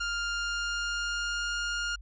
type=tone with pitch glide; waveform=sawtooth; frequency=1402 to 1415 Hz; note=F6 to F6; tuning=+6 to +22 cents; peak=-26 dBFS; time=0-1.96 s; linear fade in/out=10 ms; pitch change=+16 cents; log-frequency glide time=0.33-1.56 s; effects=added 50 Hz sine -43 dBFS peak until 2.01 s + resampled to 16000 Hz